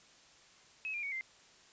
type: tone with pitch steps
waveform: sine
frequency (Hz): 2569 / 2397 / 2236 / 2087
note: E7 / D7 / C#7 / C7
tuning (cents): -45 / +35 / +14 / -5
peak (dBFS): -36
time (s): 0.85-1.21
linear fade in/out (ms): 0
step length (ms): 90
effects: white hiss -61 dBFS RMS until 1.72 s + resampled to 16000 Hz